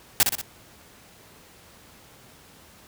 white noise with echo, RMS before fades -17 dBFS, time 0.2-0.23 s, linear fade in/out 0 ms, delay 61 ms, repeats 3, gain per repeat -5 dB, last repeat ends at 0.413 s, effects pink hiss -51 dBFS RMS until 2.87 s + high-pass 60 Hz 12 dB/octave

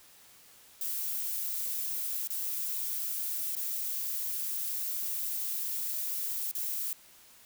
violet noise with dropouts, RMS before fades -34 dBFS, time 0.81-6.93 s, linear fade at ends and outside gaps 1 ms, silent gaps 2.274-2.303 / 3.553-3.566 / 6.513-6.551 s, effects white hiss -57 dBFS RMS until 7.45 s

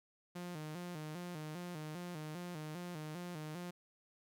sawtooth tone with vibrato, 164.9 Hz, E3, 1 cent sharp, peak -39 dBFS, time 0.35-3.71 s, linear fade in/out 10 ms, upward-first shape square, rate 2.5 Hz, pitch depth 120 cents each way, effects none

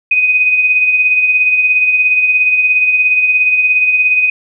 sine tone with tremolo, 2500 Hz, D#7, 8 cents sharp, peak -6 dBFS, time 0.11-4.3 s, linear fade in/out 5 ms, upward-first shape sine, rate 17 Hz, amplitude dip 45%, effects none

